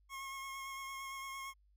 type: tone with vibrato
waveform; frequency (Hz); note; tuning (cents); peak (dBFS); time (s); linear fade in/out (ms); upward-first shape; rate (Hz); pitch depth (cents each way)
25% pulse; 1084; C#6; -39; -39; 0.09-1.54; 50; sine; 8.8; 16
effects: added 50 Hz sine -66 dBFS peak until 1.76 s